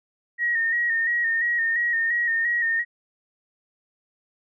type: tone with vibrato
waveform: sine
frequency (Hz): 1864.7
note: A#6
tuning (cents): 0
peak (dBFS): -20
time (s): 0.38-2.85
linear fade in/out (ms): 50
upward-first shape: square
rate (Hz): 2.9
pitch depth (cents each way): 34
effects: none